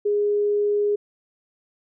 sine tone, 412.8 Hz, G#4, 10 cents flat, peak -18 dBFS, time 0.05-0.96 s, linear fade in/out 10 ms, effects none

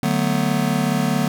square chord, B minor seventh, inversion first, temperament just, 148.16 / 185.21 / 222.2 / 246.9 Hz, D3 / F#3 / A3 / B3, +16 / +2 / +17 / 0 cents, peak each -24 dBFS, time 0.03-1.28 s, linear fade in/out 2 ms, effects none

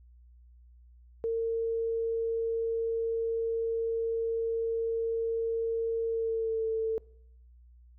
sine tone with pitch glide, 456 to 445.6 Hz, A#4 to A4, -38 to +22 cents, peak -27 dBFS, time 1.24-6.98 s, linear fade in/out 0 ms, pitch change -40 cents, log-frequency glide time 6.06-6.66 s, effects noise-tail reverb RT60 0.7 s tail -24 dB re dry + added 60 Hz sine -53 dBFS peak until 7.98 s

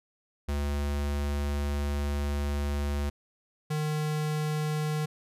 square tone pair in turn, 72 / 152.56 Hz, D2 / D#3, -34 / -34 cents, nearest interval octave + minor second, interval 1300 cents, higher second, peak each -28 dBFS, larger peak neither, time 0.48-3.1 / 3.7-5.06 s, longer first, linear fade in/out 10 ms, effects resampled to 32000 Hz

